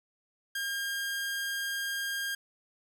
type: tone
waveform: sawtooth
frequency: 1612 Hz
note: G6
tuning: 48 cents sharp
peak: -28 dBFS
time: 0.55-2.35 s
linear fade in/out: 5 ms
effects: none